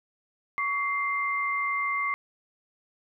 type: tone pair together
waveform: sine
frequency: 1126.2 / 2093 Hz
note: C#6 / C7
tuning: +27 / 0 cents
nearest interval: major seventh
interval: 1073 cents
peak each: -28 / -28 dBFS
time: 0.58-2.14 s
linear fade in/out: 0 ms
effects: none